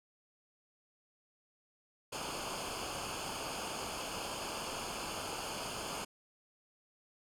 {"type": "noise with comb filter", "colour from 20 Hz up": "pink", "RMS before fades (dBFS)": -40, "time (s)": [2.12, 6.05], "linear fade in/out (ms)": 10, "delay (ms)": 0.52, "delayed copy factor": -0.75, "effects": ["low-pass 10000 Hz 12 dB/octave"]}